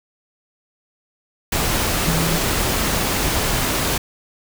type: tone in noise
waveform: sine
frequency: 164.81 Hz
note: E3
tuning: in tune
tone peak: -20 dBFS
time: 2.07-2.38 s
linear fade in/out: 5 ms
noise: pink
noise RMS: -20 dBFS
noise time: 1.52-3.98 s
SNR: -3 dB
effects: none